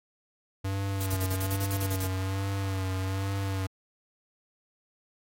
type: tone with vibrato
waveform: square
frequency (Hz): 96.2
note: G2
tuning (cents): -32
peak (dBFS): -29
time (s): 0.64-3.67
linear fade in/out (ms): 10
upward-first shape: sine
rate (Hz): 1.2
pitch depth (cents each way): 39
type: noise bursts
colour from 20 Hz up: blue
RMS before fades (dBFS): -35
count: 11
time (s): 1-2.068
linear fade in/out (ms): 10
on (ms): 68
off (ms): 32
effects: AAC 48 kbps